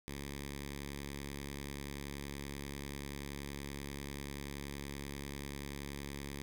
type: tone with notch filter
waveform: 5% pulse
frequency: 70.4 Hz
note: C#2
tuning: 27 cents sharp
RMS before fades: -44 dBFS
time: 0.08-6.42 s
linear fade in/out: 0 ms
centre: 670 Hz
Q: 0.61
effects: none